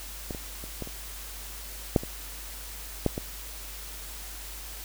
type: clicks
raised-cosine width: 2 ms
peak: -20 / -24 / -27 / -20 / -27 / -6 / -22 / -9 / -17 dBFS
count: 9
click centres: 0.308 / 0.348 / 0.64 / 0.823 / 0.874 / 1.962 / 2.035 / 3.063 / 3.179 s
effects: added 50 Hz sine -42 dBFS peak until 4.84 s + white hiss -42 dBFS RMS until 4.84 s